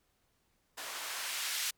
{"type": "noise with band-pass filter sweep", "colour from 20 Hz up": "blue", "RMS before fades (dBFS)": -38, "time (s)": [0.77, 1.71], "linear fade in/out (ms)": 10, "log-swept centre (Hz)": [690, 2700], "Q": 0.74, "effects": ["pink hiss -75 dBFS RMS until 1.77 s"]}